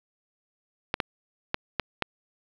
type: clicks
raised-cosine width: 0.3 ms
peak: -8 dBFS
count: 5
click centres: 0.941 / 1.002 / 1.544 / 1.797 / 2.023 s
effects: low-pass 5000 Hz 12 dB/octave + 7-bit